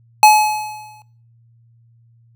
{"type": "tone with exponential decay", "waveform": "square", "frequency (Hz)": 852, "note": "G#5", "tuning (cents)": 44, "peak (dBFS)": -4, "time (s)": [0.23, 1.02], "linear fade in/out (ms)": 1, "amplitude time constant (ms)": 170, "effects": ["noise-tail reverb RT60 0.5 s tail -21 dB re dry", "added 116 Hz sine -49 dBFS peak until 2.35 s"]}